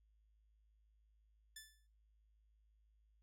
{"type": "tone with exponential decay", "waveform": "10% pulse", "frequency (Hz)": 1751, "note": "A6", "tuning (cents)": -9, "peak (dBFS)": -40, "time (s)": [1.56, 1.87], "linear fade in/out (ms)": 5, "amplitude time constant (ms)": 67, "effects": ["noise-tail reverb RT60 0.4 s tail -20 dB re dry", "added 53 Hz sine -70 dBFS peak until 3.22 s"]}